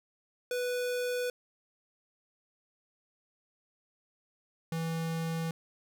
square tone pair in turn, 493.7 / 163.9 Hz, B4 / E3, -1 / -10 cents, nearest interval octave + perfect fifth, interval 1909 cents, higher first, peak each -31 / -32 dBFS, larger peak first, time 0.51-1.3 / 4.72-5.51 s, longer neither, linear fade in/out 2 ms, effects none

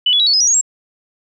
sine tone with pitch steps, 2978 / 3401 / 3884 / 4436 / 5067 / 5786 / 6609 / 7548 Hz, F#7 / G#7 / B7 / C#8 / D#8 / F#8 / G#8 / A#8, +11 / +40 / -30 / 0 / +31 / -40 / -9 / +21 cents, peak -10 dBFS, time 0.06-0.612 s, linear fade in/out 5 ms, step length 69 ms, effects none

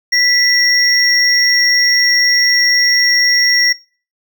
triangle tone pair together, 1970 / 5572 Hz, B6 / F8, -5 / -5 cents, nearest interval octave + tritone, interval 1800 cents, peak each -11 dBFS, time 0.12-3.73 s, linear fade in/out 10 ms, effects noise-tail reverb RT60 0.4 s tail -22 dB re dry

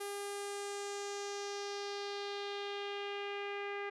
sawtooth tone with low-pass filter sweep, 403.7 Hz, G#4, 49 cents flat, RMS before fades -41 dBFS, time 0-3.9 s, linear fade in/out 10 ms, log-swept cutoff 11000 to 2100 Hz, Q 2.6, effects none

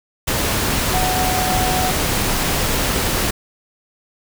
sine tone in noise, 740 Hz, F#5, in tune, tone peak -20 dBFS, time 0.93-1.91 s, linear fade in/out 10 ms, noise pink, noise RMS -19 dBFS, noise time 0.27-3.31 s, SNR -4 dB, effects none

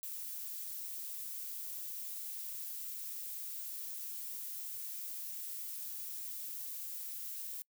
violet noise, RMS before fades -43 dBFS, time 0.03-7.62 s, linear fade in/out 0 ms, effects noise-tail reverb RT60 0.1 s tail -26 dB re dry

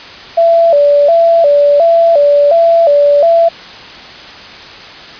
sine tone with vibrato, 622.3 Hz, D#5, in tune, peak -4 dBFS, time 0.37-3.49 s, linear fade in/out 10 ms, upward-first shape square, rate 1.4 Hz, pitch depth 130 cents each way, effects white hiss -30 dBFS RMS until 5.19 s + resampled to 11025 Hz

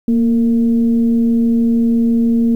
sine tone with frequency modulation, 233.1 Hz, A#3, in tune, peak -10 dBFS, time 0.08-2.55 s, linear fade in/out 2 ms, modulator 220 Hz, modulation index 0.33, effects 8-bit

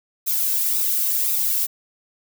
violet noise with flanger, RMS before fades -21 dBFS, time 0.26-1.67 s, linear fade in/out 20 ms, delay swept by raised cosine 0.79 to 1.89 ms, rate 1.9 Hz, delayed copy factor +0.6, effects none

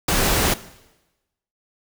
pink noise, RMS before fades -19 dBFS, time 0.08-0.54 s, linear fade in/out 5 ms, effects noise-tail reverb RT60 1.0 s tail -17 dB re dry

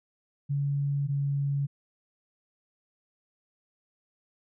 sine tone pair in turn, 141.5 / 140.74 Hz, C#3 / C#3, +36 / +27 cents, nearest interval unison, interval 9 cents, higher first, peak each -25 / -25 dBFS, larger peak neither, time 0.49-1.08 / 1.08-1.67 s, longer neither, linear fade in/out 20 ms, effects none

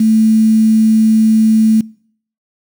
sine tone with quantisation, 220 Hz, A3, in tune, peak -7 dBFS, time 0-1.81 s, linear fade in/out 5 ms, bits 5, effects noise-tail reverb RT60 0.6 s tail -25 dB re dry

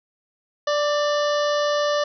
harmonic tone with a mistuned harmonic, 587.3 Hz, D5, in tune, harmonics 1 / 2 / 3 / 5 / 6 / 7 / 8 / 9 / 10, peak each -20 / -26 / -30 / -34 / -36 / -37 / -38 / -39 / -40 dBFS, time 0.67-2.04 s, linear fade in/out 5 ms, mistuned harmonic 3, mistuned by +22 cents, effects none

